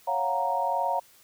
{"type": "chord", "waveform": "sine", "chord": "Gb major seventh", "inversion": "second", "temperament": "equal", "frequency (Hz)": [554.4, 698.5, 740, 932.3], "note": ["Db5", "F5", "Gb5", "Bb5"], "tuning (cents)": [0, 0, 0, 0], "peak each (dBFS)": [-32, -30, -31, -27], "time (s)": [0.07, 1], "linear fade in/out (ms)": 10, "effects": ["white hiss -57 dBFS RMS until 1.23 s"]}